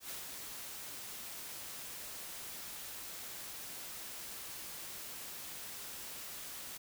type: noise with ADSR envelope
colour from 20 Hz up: white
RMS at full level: -43 dBFS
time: 0-6.78 s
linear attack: 98 ms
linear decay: 140 ms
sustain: -3 dB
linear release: 13 ms
effects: none